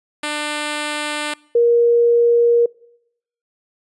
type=tone pair in turn; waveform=5% pulse / sine; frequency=298.2 / 472.1 Hz; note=D4 / A#4; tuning=+27 / +22 cents; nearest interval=minor sixth; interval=795 cents; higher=second; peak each=-10 dBFS; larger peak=neither; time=0.23-1.34 / 1.55-2.66 s; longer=neither; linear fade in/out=5 ms; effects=noise-tail reverb RT60 0.8 s tail -25 dB re dry + resampled to 24000 Hz